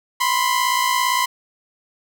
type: tone pair together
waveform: sawtooth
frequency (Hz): 988.9 / 1046.5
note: B5 / C6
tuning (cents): +2 / 0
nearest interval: minor second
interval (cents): 98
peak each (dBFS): -16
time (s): 0.2-1.26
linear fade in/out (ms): 10
effects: none